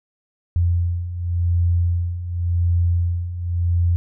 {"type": "beating tone pair", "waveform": "sine", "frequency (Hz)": [86, 86.9], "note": ["F2", "F2"], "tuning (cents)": [-26, -8], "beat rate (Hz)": 0.9, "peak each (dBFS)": [-23, -18], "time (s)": [0.56, 3.96], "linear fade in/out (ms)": 0, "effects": []}